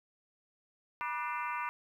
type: harmonic tone with a mistuned harmonic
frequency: 297.6 Hz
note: D4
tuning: 23 cents sharp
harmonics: 3 / 4 / 5 / 6 / 7 / 8 / 9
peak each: -37 / -39 / -43 / -48 / -44 / -46 / -47 dBFS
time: 1.01-1.69 s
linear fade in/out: 0 ms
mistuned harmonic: 3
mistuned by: +140 cents
effects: 11-bit